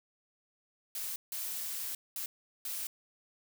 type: noise bursts at uneven times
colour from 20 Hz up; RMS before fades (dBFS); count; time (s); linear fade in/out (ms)
blue; -38; 4; 0.95-1.16 / 1.32-1.95 / 2.16-2.26 / 2.65-2.87; 2
effects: none